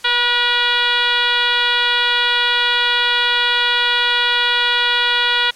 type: tone with frequency modulation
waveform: sine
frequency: 2408 Hz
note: D7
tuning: 43 cents sharp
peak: -13 dBFS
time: 0.04-5.51 s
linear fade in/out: 10 ms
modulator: 480 Hz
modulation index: 3
effects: white hiss -44 dBFS RMS until 5.55 s + low-pass 9000 Hz 12 dB/octave